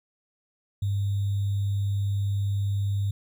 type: tone with sample-and-hold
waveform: sine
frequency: 100 Hz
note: G2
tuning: 35 cents sharp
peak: -23 dBFS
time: 0.82-3.11 s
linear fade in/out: 5 ms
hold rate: 3675 Hz
effects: none